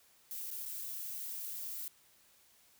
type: noise with dropouts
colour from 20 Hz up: violet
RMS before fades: -42 dBFS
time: 0.31-1.88 s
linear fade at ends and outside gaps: 0 ms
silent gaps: 0.504-0.512 / 0.654-0.66 s
effects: white hiss -66 dBFS RMS until 2.79 s